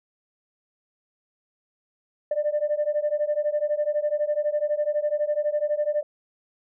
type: beating tone pair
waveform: sine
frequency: 590 / 602 Hz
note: D5 / D5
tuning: +8 / +43 cents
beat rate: 12 Hz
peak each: -24 dBFS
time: 2.31-6.03 s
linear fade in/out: 5 ms
effects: tanh soft clip ceiling -16 dBFS